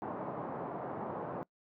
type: band-pass noise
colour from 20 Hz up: white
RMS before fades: -40 dBFS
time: 0.02-1.43 s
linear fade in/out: 0 ms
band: 120 to 960 Hz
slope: 24 dB/octave
effects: noise-tail reverb RT60 0.1 s tail -23 dB re dry